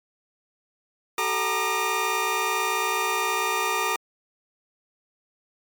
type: tone cluster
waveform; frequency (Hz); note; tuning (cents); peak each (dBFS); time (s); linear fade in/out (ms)
25% pulse; 380.1 / 439.8 / 938 / 1209; F#4 / A4 / A#5 / D6; +47 / -1 / +11 / +50; -28 / -28 / -24 / -22; 1.18-3.96; 2
effects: MP3 96 kbps